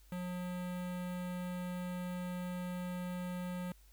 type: tone with notch filter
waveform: square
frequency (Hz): 179.7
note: F3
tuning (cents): +50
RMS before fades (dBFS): -40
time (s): 0.12-3.72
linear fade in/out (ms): 2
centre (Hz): 5400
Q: 1.1
effects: added 50 Hz sine -59 dBFS peak until 3.92 s + white hiss -68 dBFS RMS until 3.92 s